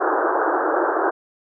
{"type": "band-pass noise", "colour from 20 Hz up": "pink", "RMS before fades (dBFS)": -20, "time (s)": [0, 1.11], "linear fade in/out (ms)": 20, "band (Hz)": [310, 1600], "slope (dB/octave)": 96, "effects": []}